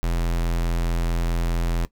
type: tone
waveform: square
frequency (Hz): 42.34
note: E1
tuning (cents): +47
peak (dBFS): -21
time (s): 0.03-1.85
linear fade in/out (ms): 0
effects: noise-tail reverb RT60 0.1 s tail -18 dB re dry